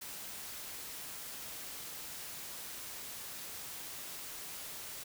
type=noise; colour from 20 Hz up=white; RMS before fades=-45 dBFS; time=0.01-5.04 s; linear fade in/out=10 ms; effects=none